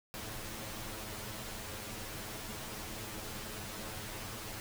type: noise with comb filter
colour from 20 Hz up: pink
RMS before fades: -43 dBFS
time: 0.14-4.6 s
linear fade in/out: 0 ms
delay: 9.3 ms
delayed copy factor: +0.9
effects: none